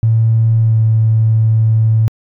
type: tone with pitch glide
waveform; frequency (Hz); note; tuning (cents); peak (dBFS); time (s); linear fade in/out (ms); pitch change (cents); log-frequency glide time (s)
triangle; 112.7 to 110.96; A2 to A2; +42 to +15; -4; 0.03-2.08; 0; -27; 0.61-0.78
effects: tanh soft clip ceiling -6 dBFS